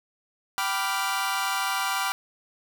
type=chord; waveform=sawtooth; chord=G dominant seventh; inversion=none; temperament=equal with one note detuned; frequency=776.3 / 987.8 / 1174.7 / 1396.9 Hz; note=G5 / B5 / D6 / F6; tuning=-17 / 0 / 0 / 0 cents; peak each=-27 dBFS; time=0.58-2.12 s; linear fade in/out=0 ms; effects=none